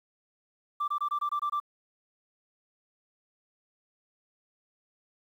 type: tone bursts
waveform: sine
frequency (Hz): 1174.7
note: D6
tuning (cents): 0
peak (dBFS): -25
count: 8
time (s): 0.8-1.601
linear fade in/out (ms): 10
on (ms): 80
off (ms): 23
effects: tanh soft clip ceiling -24 dBFS + 10-bit